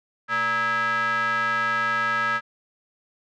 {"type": "ring-modulated tone", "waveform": "square", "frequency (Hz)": 177.5, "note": "F3", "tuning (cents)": 28, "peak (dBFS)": -19, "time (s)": [0.28, 2.41], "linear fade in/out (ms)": 50, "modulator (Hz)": 1470, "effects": ["low-pass 4000 Hz 12 dB/octave"]}